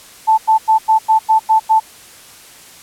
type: tone bursts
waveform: sine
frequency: 880 Hz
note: A5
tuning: in tune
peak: -7 dBFS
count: 8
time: 0.27-1.801 s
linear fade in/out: 20 ms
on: 110 ms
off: 93 ms
effects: white hiss -40 dBFS RMS until 2.82 s + low-pass 12000 Hz 12 dB/octave